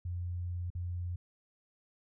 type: tone with dropouts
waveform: sine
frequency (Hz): 88.2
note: F2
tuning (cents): +18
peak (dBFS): -34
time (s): 0.05-1.16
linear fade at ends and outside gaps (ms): 5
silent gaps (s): 0.703-0.75
effects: none